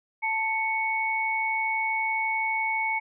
sine tone pair together, 884.4 / 2217 Hz, A5 / C#7, +9 / 0 cents, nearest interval octave + major third, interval 1591 cents, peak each -28 / -26 dBFS, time 0.22-3 s, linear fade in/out 20 ms, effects none

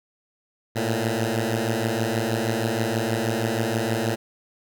10% pulse beating tone pair, 110 / 116.3 Hz, A2 / A#2, 0 / -4 cents, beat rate 6.3 Hz, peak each -17 dBFS, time 0.75-4.16 s, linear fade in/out 20 ms, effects none

